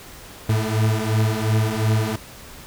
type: beating tone pair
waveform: 40% pulse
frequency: 107.9 / 110.7 Hz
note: A2 / A2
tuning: -33 / +11 cents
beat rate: 2.8 Hz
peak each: -20 dBFS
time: 0.49-2.16 s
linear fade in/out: 5 ms
effects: pink hiss -41 dBFS RMS until 2.66 s